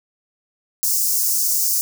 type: high-pass noise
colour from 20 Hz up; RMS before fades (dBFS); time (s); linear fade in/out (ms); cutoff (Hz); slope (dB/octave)
white; -19; 0.83-1.81; 0; 5100; 48
effects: none